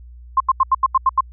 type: tone bursts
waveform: sine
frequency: 1057 Hz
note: C6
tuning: 17 cents sharp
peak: -10 dBFS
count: 8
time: 0.37-1.208 s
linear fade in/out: 5 ms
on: 33 ms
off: 82 ms
effects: added 60 Hz sine -37 dBFS peak until 1.32 s